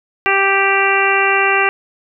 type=harmonic tone; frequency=392 Hz; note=G4; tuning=in tune; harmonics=1 / 2 / 3 / 4 / 5 / 6 / 7; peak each=-19 / -19 / -19 / -19 / -19 / -19 / -19 dBFS; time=0.26-1.69 s; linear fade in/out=0 ms; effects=none